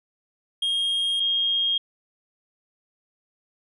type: tone pair in turn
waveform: triangle / sine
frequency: 3242 / 3242 Hz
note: G#7 / G#7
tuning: -42 / -42 cents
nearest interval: unison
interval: 0 cents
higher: neither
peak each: -20 dBFS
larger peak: neither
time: 0.62-1.2 / 1.2-1.78 s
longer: neither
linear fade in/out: 5 ms
effects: resampled to 24000 Hz